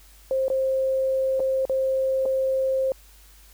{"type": "tone with dropouts", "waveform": "sine", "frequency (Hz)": 529, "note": "C5", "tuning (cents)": 19, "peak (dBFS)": -20, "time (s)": [0.31, 2.92], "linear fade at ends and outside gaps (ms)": 1, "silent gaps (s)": [[0.482, 0.501], [1.396, 1.402], [1.653, 1.696], [2.255, 2.259]], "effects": ["added 50 Hz sine -50 dBFS peak until 3.53 s", "white hiss -54 dBFS RMS until 3.53 s"]}